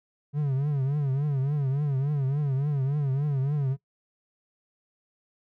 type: tone with vibrato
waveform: triangle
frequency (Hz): 140.3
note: C#3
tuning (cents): +21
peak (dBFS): -21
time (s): 0.33-3.77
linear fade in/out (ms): 50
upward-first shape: triangle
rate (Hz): 3.5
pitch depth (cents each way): 140
effects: noise-tail reverb RT60 0.1 s tail -20 dB re dry